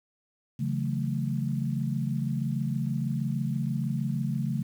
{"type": "chord", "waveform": "sine", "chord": "F# minor seventh", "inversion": "second", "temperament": "equal", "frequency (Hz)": [138.59, 164.81, 185, 220], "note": ["C#3", "E3", "F#3", "A3"], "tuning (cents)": [0, 0, 0, 0], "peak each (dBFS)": [-29, -34, -35, -32], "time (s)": [0.59, 4.63], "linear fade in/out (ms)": 10, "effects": ["9-bit"]}